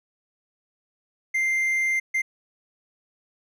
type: tone bursts at uneven times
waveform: triangle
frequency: 2093 Hz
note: C7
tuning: in tune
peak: -19 dBFS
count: 2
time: 1.34-2 / 2.14-2.22 s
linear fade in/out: 10 ms
effects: none